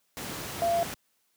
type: tone in noise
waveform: sine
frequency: 683 Hz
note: F5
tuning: 39 cents flat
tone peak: -23 dBFS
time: 0.62-0.83 s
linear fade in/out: 0 ms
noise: pink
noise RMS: -36 dBFS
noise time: 0.17-0.94 s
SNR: +10 dB
effects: white hiss -72 dBFS RMS until 1.36 s + high-pass 100 Hz 12 dB/octave